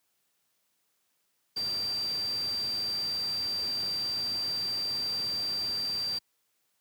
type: tone in noise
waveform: sine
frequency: 4699 Hz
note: D8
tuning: in tune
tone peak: -29 dBFS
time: 1.56-6.19 s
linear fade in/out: 10 ms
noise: pink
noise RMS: -44 dBFS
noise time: 1.56-6.19 s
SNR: +12 dB
effects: white hiss -75 dBFS RMS until 6.8 s + high-pass 100 Hz 12 dB/octave